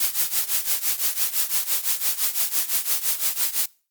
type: noise with tremolo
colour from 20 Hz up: blue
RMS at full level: -19 dBFS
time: 0-3.66 s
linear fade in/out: 5 ms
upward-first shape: triangle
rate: 5.9 Hz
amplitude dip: 90%
effects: noise-tail reverb RT60 0.4 s tail -25 dB re dry + Opus 48 kbps